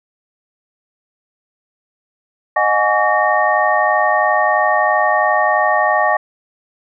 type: tone cluster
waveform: sine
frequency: 618 / 730 / 833 / 1135 / 1841 Hz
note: D#5 / F#5 / G#5 / C#6 / A#6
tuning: -12 / -24 / +5 / +41 / -22 cents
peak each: -18 dBFS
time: 2.56-6.17 s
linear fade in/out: 5 ms
effects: none